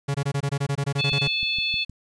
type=tone bursts; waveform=45% pulse; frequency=140.3 Hz; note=C#3; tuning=21 cents sharp; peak=-22 dBFS; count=14; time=0.08-1.276 s; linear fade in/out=10 ms; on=65 ms; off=22 ms
type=harmonic tone; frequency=869 Hz; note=A5; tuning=22 cents flat; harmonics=3 / 4 / 5; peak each=-25 / -27 / -29 dBFS; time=0.98-1.85 s; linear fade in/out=20 ms
type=click train; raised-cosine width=5 ms; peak=-26 dBFS; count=6; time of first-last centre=1.12-1.896 s; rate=6.44 Hz
effects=resampled to 22050 Hz + 9-bit